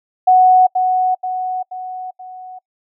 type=tone with echo; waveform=sine; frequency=740 Hz; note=F#5; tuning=in tune; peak=-6 dBFS; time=0.27-0.67 s; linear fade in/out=10 ms; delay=480 ms; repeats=4; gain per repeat=-6 dB; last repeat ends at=2.59 s; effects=noise-tail reverb RT60 0.1 s tail -25 dB re dry